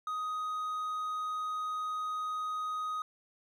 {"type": "tone", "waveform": "triangle", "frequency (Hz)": 1251, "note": "D#6", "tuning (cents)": 9, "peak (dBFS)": -31, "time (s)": [0.07, 3.02], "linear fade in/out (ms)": 2, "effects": []}